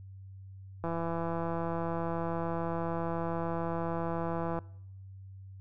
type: click train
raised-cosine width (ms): 1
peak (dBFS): -21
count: 627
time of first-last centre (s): 0.84-4.589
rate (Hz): 167
effects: noise-tail reverb RT60 0.8 s tail -24 dB re dry + added 96 Hz sine -45 dBFS peak until 5.6 s